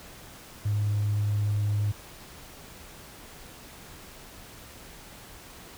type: tone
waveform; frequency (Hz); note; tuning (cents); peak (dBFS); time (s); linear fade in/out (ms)
triangle; 103.83; G#2; 0; -20; 0.65-1.92; 10
effects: tanh soft clip ceiling -20 dBFS + pink hiss -47 dBFS RMS until 5.77 s